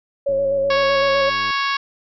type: tone with vibrato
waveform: sine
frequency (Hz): 551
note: C#5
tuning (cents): -11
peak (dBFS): -16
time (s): 0.26-1.3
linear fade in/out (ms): 10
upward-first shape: square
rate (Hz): 7.9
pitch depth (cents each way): 22
type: click train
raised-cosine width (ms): 2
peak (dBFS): -26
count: 125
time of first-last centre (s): 0.29-1.506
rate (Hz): 102
type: harmonic tone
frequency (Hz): 554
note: C#5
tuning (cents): -1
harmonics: 2 / 3 / 4 / 5 / 6 / 7 / 8 / 9 / 10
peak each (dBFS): -21 / -25 / -27 / -29 / -31 / -32 / -33 / -34 / -35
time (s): 0.7-1.77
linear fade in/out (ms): 5
effects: none